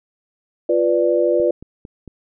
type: chord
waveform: sine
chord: B diminished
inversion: second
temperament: equal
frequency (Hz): 349.2 / 493.9 / 587.3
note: F4 / B4 / D5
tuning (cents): 0 / 0 / 0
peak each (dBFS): -18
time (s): 0.69-1.51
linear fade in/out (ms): 5
type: click train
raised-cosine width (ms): 3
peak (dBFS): -23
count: 4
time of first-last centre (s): 1.4-2.077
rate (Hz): 4.43
effects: none